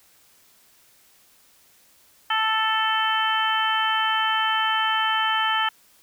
harmonic tone, 440 Hz, A4, in tune, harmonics 2 / 3 / 4 / 5 / 6 / 7, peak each -25 / -25 / -26 / -35 / -33 / -26 dBFS, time 2.3-5.69 s, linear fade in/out 5 ms, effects white hiss -57 dBFS RMS until 6.02 s

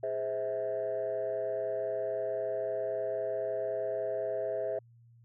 sine chord, Ab augmented, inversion none, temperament just, 415.3 / 519.1 / 648.9 Hz, Ab4 / C5 / E5, 0 / -14 / -27 cents, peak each -36 / -35 / -32 dBFS, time 0.03-4.79 s, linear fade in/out 5 ms, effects tanh soft clip ceiling -25 dBFS + added 117 Hz sine -56 dBFS peak until 5.24 s

